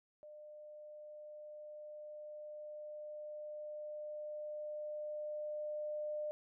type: tone with level ramp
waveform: sine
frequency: 602 Hz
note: D5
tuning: 43 cents sharp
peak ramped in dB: -51 to -37 dBFS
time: 0.23-6.31 s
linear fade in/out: 0 ms
effects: none